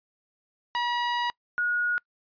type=tone pair in turn; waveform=sawtooth / sine; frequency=962 / 1447.2 Hz; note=B5 / F#6; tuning=-46 / -39 cents; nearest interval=perfect fifth; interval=707 cents; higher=second; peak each=-21 / -23 dBFS; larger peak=first; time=0.75-1.3 / 1.58-1.98 s; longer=first; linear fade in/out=0 ms; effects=noise-tail reverb RT60 0.1 s tail -26 dB re dry + resampled to 11025 Hz